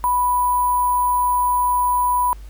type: tone with sample-and-hold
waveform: sine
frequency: 987.8 Hz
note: B5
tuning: in tune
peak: -15 dBFS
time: 0.04-2.33 s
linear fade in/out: 0 ms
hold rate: 11025 Hz
effects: added 50 Hz sine -34 dBFS peak until 2.49 s + pink hiss -52 dBFS RMS until 2.49 s